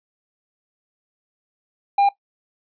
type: tone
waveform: triangle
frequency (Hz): 802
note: G5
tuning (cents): +39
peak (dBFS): -11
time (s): 1.98-2.09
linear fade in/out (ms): 5
effects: noise-tail reverb RT60 0.1 s tail -17 dB re dry + resampled to 11025 Hz